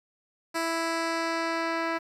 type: tone with low-pass filter sweep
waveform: 10% pulse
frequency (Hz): 330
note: E4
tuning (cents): +2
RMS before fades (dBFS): -29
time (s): 0.54-1.99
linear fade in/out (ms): 20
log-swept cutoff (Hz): 11000 to 3000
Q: 0.84
effects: 9-bit